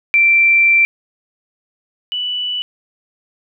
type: tone pair in turn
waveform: sine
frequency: 2349 / 2966 Hz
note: D7 / F#7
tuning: 0 / +4 cents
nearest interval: major third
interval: 404 cents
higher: second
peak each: -8 / -18 dBFS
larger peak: first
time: 0.14-0.85 / 2.12-2.62 s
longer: first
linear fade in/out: 0 ms
effects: none

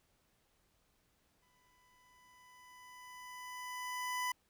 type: tone with exponential growth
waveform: 25% pulse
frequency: 997 Hz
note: B5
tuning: 16 cents sharp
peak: -30 dBFS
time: 1.42-4.32 s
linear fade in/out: 5 ms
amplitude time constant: 630 ms
effects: pink hiss -75 dBFS RMS until 4.49 s

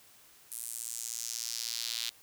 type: tone with high-pass filter sweep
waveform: square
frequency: 58.2 Hz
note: A#1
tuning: 2 cents flat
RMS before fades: -38 dBFS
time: 0.51-2.1 s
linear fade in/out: 10 ms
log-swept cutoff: 9900 to 3700 Hz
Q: 2.3
effects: white hiss -59 dBFS RMS until 2.22 s

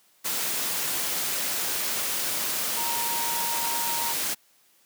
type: tone in noise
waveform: sine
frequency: 933 Hz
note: A#5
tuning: 1 cent sharp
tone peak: -31 dBFS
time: 2.76-4.14 s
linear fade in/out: 20 ms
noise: white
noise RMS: -28 dBFS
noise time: 0.24-4.35 s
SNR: -6 dB
effects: white hiss -62 dBFS RMS until 4.85 s + high-pass 150 Hz 12 dB/octave

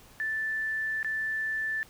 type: tone with dropouts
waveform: sine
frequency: 1760 Hz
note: A6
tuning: in tune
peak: -28 dBFS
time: 0.2-1.83 s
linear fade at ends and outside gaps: 0 ms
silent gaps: 1.029-1.046 s
effects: pink hiss -55 dBFS RMS until 1.89 s

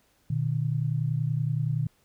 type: tone pair together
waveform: sine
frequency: 121 / 151.62 Hz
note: B2 / D#3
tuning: -35 / -44 cents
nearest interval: major third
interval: 391 cents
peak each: -27 dBFS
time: 0.3-1.87 s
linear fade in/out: 5 ms
effects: pink hiss -66 dBFS RMS until 2.04 s

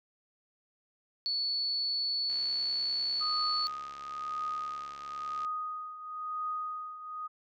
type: tone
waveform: sine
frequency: 4435 Hz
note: C#8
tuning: in tune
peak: -29 dBFS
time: 1.26-3.67 s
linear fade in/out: 0 ms
type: click train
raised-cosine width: 0.2 ms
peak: -32 dBFS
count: 222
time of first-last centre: 2.3-5.448 s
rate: 70.2 Hz
type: tone with tremolo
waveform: sine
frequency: 1244.5 Hz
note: D#6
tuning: in tune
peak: -31 dBFS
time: 3.2-7.28 s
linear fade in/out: 20 ms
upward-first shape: triangle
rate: 0.99 Hz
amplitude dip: 75%
effects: none

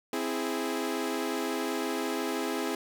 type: chord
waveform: sawtooth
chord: C augmented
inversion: none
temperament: equal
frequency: 261.6 / 329.6 / 415.3 Hz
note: C4 / E4 / G#4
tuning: 0 / 0 / 0 cents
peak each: -30 dBFS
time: 0.13-2.75 s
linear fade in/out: 2 ms
effects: none

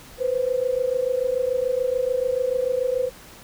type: tone pair together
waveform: sine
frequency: 493.9 / 520.8 Hz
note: B4 / C5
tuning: 0 / -8 cents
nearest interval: minor second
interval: 92 cents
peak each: -23 dBFS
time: 0.18-3.11 s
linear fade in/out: 50 ms
effects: pink hiss -45 dBFS RMS until 3.43 s

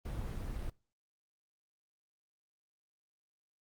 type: noise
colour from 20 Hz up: brown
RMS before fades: -39 dBFS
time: 0.05-0.7 s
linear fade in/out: 5 ms
effects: noise-tail reverb RT60 0.3 s tail -22 dB re dry + Opus 24 kbps

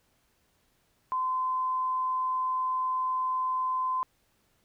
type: tone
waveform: sine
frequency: 1028 Hz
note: C6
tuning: 31 cents flat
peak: -26 dBFS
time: 1.12-4.03 s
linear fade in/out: 0 ms
effects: pink hiss -70 dBFS RMS until 4.64 s

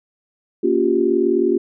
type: chord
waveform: sine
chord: G half-diminished seventh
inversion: first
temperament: just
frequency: 235.2 / 282.2 / 352.8 / 392 Hz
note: Bb3 / Db4 / F4 / G4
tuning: +16 / +31 / +18 / 0 cents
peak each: -23 / -22 / -17 / -19 dBFS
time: 0.63-1.58 s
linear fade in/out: 10 ms
effects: none

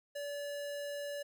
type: tone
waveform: square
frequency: 575 Hz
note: D5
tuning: 37 cents flat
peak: -39 dBFS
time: 0.15-1.23 s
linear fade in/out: 10 ms
effects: none

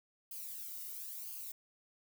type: noise with flanger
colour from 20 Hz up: violet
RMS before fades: -45 dBFS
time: 0.31-1.52 s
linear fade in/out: 5 ms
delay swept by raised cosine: 0.53 to 1.23 ms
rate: 0.98 Hz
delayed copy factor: -0.7
effects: none

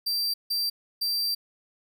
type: tone bursts at uneven times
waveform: 45% pulse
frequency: 4699 Hz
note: D8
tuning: in tune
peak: -24 dBFS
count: 3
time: 0.06-0.34 / 0.5-0.7 / 1.01-1.35 s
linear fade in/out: 10 ms
effects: none

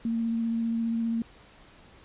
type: tone with vibrato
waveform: sine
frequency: 229.1 Hz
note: A#3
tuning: 30 cents flat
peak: -25 dBFS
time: 0.05-1.22 s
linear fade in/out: 2 ms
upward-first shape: triangle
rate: 15 Hz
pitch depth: 15 cents each way
effects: pink hiss -54 dBFS RMS until 2.04 s + resampled to 8000 Hz

